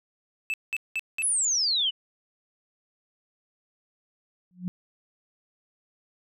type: tone bursts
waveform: triangle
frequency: 2627 Hz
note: E7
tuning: 7 cents flat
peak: -24 dBFS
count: 4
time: 0.5-1.222 s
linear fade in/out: 0 ms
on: 38 ms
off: 190 ms
type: exponential sweep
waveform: sine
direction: down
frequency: 11300 to 2899 Hz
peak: -22 dBFS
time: 1.22-1.91 s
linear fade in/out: 20 ms
type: tone with exponential growth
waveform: sine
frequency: 180 Hz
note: F#3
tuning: 47 cents flat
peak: -24 dBFS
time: 4.51-4.68 s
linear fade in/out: 0 ms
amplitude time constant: 35 ms
effects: none